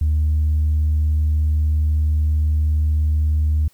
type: tone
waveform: sine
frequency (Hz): 76.4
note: D#2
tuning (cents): -31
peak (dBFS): -13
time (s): 0.01-3.68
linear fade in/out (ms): 5
effects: tanh soft clip ceiling -12 dBFS + white hiss -57 dBFS RMS until 3.73 s